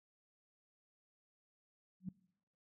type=tone with exponential growth; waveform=sine; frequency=185 Hz; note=F#3; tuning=in tune; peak=-35 dBFS; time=2-2.09 s; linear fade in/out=5 ms; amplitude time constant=18 ms; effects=noise-tail reverb RT60 0.8 s tail -23 dB re dry